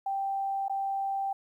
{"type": "tone with dropouts", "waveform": "sine", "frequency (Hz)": 784, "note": "G5", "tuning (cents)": 0, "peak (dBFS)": -28, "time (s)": [0.06, 1.33], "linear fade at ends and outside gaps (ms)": 5, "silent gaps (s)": [0.683, 0.696], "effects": ["11-bit"]}